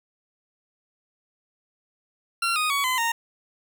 20% pulse tone with pitch steps, 1370 / 1241.9 / 1125.7 / 1020.4 / 925 Hz, F6 / D#6 / C#6 / C6 / A#5, -34 / -4 / +26 / -44 / -14 cents, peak -17 dBFS, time 2.42-3.12 s, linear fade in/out 5 ms, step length 140 ms, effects none

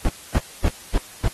brown noise bursts, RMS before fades -17 dBFS, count 5, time 0.05-1.275 s, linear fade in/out 0 ms, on 37 ms, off 260 ms, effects white hiss -42 dBFS RMS until 1.33 s + AAC 32 kbps

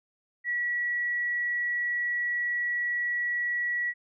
sine tone, 1933 Hz, B6, 38 cents flat, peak -26 dBFS, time 0.44-3.94 s, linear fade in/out 50 ms, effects none

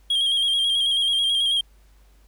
triangle tone with vibrato, 3241 Hz, G#7, 43 cents flat, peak -17 dBFS, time 0.1-1.61 s, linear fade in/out 5 ms, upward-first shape square, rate 9.2 Hz, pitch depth 33 cents each way, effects added 50 Hz sine -51 dBFS peak until 2.27 s + pink hiss -62 dBFS RMS until 2.27 s

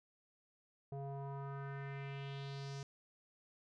square tone with low-pass filter sweep, 138.59 Hz, C#3, in tune, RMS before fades -45 dBFS, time 0.92-2.83 s, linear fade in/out 2 ms, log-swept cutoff 610 to 6100 Hz, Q 2.8, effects none

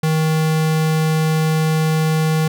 square tone, 157.7 Hz, D#3, 24 cents sharp, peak -15 dBFS, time 0.03-2.48 s, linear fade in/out 5 ms, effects none

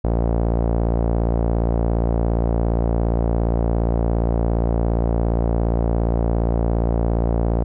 sawtooth tone with low-pass filter, 57.3 Hz, A#1, 29 cents flat, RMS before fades -19 dBFS, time 0.04-7.64 s, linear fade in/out 5 ms, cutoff 660 Hz, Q 1.6, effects none

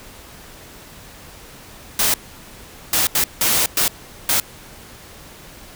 white noise bursts at uneven times, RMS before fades -17 dBFS, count 6, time 1.99-2.14 / 2.93-3.07 / 3.15-3.24 / 3.41-3.66 / 3.77-3.88 / 4.29-4.4 s, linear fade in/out 2 ms, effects pink hiss -41 dBFS RMS until 5.75 s

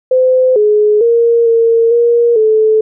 sine tone with pitch steps, 513 / 421.3 / 466.7 / 458.9 / 472 / 435.5 Hz, C5 / G#4 / A#4 / A#4 / A#4 / A4, -34 / +25 / +2 / -27 / +22 / -18 cents, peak -6 dBFS, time 0.11-2.81 s, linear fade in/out 5 ms, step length 450 ms, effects none

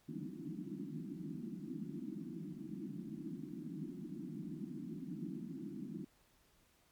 pink band-pass noise, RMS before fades -45 dBFS, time 0.08-6.05 s, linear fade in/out 10 ms, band 150 to 340 Hz, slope 96 dB/octave, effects pink hiss -71 dBFS RMS until 6.91 s + MP3 96 kbps

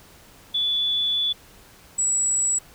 sine tone pair in turn, 3451 / 7821 Hz, A7 / B8, -34 / -18 cents, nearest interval octave + major second, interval 1416 cents, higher second, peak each -20 / -19 dBFS, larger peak second, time 0.54-1.33 / 1.98-2.59 s, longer first, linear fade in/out 10 ms, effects pink hiss -50 dBFS RMS until 2.74 s

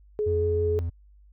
sine tone, 422.8 Hz, G#4, 31 cents sharp, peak -23 dBFS, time 0.19-0.79 s, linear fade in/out 0 ms
triangle tone with vibrato, 85.1 Hz, F2, 44 cents flat, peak -24 dBFS, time 0.26-0.9 s, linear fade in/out 10 ms, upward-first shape square, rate 6.2 Hz, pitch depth 22 cents each way
effects added 50 Hz sine -51 dBFS peak until 1.32 s

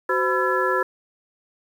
sine tone cluster, 374.4 / 516 / 1001 / 1345 / 1704 Hz, F#4 / C5 / B5 / E6 / G#6, +20 / -24 / +23 / +34 / +44 cents, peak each -25 dBFS, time 0.09-0.83 s, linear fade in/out 5 ms, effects 8-bit

